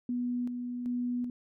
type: tone with tremolo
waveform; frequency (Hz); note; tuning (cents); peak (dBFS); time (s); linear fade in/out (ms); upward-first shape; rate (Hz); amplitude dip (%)
sine; 244.9; B3; -14; -29; 0.09-1.3; 2; square; 1.3; 40
effects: none